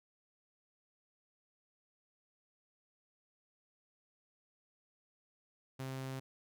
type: tone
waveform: sawtooth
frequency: 132.4 Hz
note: C3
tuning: 21 cents sharp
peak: -36 dBFS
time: 5.79-6.2 s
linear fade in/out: 10 ms
effects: none